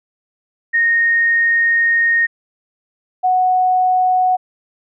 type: tone pair in turn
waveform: sine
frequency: 1854 / 738.1 Hz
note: A#6 / F#5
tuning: -10 / -4 cents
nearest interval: octave + major third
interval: 1594 cents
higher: first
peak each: -11 dBFS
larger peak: neither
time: 0.73-2.27 / 3.23-4.37 s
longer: first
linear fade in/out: 20 ms
effects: none